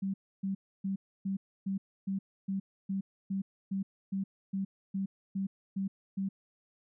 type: tone bursts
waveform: sine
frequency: 194 Hz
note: G3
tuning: 18 cents flat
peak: -30 dBFS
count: 16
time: 0.02-6.29 s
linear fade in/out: 10 ms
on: 120 ms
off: 290 ms
effects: none